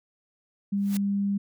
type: tone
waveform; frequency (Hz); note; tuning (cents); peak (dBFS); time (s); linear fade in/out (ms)
sine; 200; G3; +35; -23; 0.72-1.38; 10
type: noise with exponential growth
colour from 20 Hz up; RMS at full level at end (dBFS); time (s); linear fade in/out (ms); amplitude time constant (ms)
white; -34; 0.77-0.97; 2; 42
effects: none